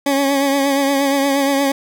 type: tone with vibrato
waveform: 20% pulse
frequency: 277.2 Hz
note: C#4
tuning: in tune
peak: -9 dBFS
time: 0.06-1.72 s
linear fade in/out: 5 ms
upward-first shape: triangle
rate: 8.5 Hz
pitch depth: 44 cents each way
effects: none